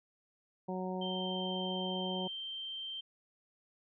harmonic tone, 185 Hz, F#3, in tune, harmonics 1 / 2 / 3 / 4 / 5, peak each -38 / -41 / -43 / -44 / -45 dBFS, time 0.68-2.28 s, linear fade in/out 10 ms
sine tone, 3136 Hz, G7, in tune, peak -39 dBFS, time 1.01-3.01 s, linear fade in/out 10 ms
effects none

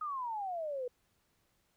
sine exponential sweep, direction down, 1268 to 482.1 Hz, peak -35 dBFS, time 0.01-0.88 s, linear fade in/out 5 ms, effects pink hiss -75 dBFS RMS until 1.76 s

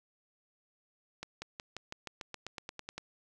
accelerating click train, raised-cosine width 0.2 ms, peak -23 dBFS, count 14, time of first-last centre 1.23-2.98 s, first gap 190 ms, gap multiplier 0.94, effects none

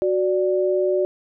sine tone pair together, 370 / 587.3 Hz, F#4 / D5, 0 / 0 cents, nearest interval minor sixth, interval 800 cents, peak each -19 / -21 dBFS, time 0.02-1.05 s, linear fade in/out 0 ms, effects none

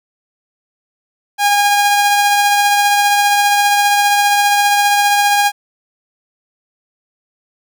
sawtooth tone with tremolo, 816 Hz, G#5, 31 cents flat, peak -5 dBFS, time 1.38-5.52 s, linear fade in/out 50 ms, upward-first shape triangle, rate 15 Hz, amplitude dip 30%, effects none

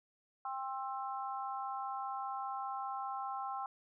harmonic tone, 265 Hz, C4, 22 cents sharp, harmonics 3 / 4 / 5, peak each -40 / -42 / -44 dBFS, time 0.45-3.66 s, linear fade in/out 2 ms, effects none

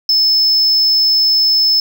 triangle tone, 5240 Hz, E8, 11 cents flat, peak -8 dBFS, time 0.09-1.8 s, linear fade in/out 2 ms, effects none

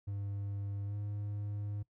triangle tone with pitch glide, 100.4 to 102.87 Hz, G2 to G#2, +42 to -16 cents, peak -34 dBFS, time 0.07-1.83 s, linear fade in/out 10 ms, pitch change +42 cents, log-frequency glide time 0.85-0.95 s, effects noise-tail reverb RT60 0.1 s tail -21 dB re dry

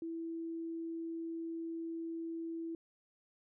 sine tone, 330 Hz, E4, 2 cents sharp, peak -38 dBFS, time 0.02-2.75 s, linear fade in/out 2 ms, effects none

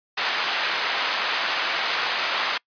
pink band-pass noise, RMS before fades -25 dBFS, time 0.17-2.58 s, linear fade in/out 10 ms, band 1000 to 4600 Hz, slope 12 dB/octave, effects noise-tail reverb RT60 0.1 s tail -26 dB re dry + resampled to 11025 Hz

